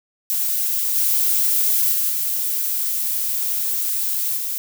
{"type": "noise with level steps", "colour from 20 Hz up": "violet", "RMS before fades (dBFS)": [-21, -18, -20, -22, -25], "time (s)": [0.3, 4.58], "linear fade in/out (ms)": 0, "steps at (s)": [0.95, 1.92, 2.09, 4.37], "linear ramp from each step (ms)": 10, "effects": []}